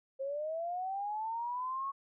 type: linear sweep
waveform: sine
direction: up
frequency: 529 to 1108.7 Hz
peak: -34 dBFS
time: 0.19-1.92 s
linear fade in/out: 20 ms
effects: none